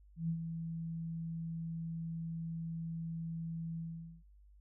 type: tone with ADSR envelope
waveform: sine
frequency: 164.81 Hz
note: E3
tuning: in tune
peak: -31 dBFS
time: 0.16-4.23 s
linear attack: 130 ms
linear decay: 77 ms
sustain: -7 dB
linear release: 450 ms
effects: noise-tail reverb RT60 0.5 s tail -24 dB re dry + added 50 Hz sine -58 dBFS peak until 4.6 s